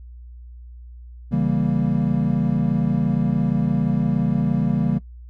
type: chord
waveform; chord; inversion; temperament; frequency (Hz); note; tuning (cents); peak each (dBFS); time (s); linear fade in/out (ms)
triangle; C# diminished seventh; none; equal; 138.59 / 164.81 / 196 / 233.1; C#3 / E3 / G3 / Bb3; 0 / 0 / 0 / 0; -21; 1.31-4.99; 20
effects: noise-tail reverb RT60 0.1 s tail -19 dB re dry + added 60 Hz sine -37 dBFS peak until 5.29 s